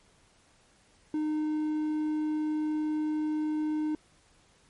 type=tone; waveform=triangle; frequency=306.5 Hz; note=D#4; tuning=26 cents flat; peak=-25 dBFS; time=1.14-3.95 s; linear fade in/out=2 ms; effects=pink hiss -63 dBFS RMS until 4.69 s + MP3 48 kbps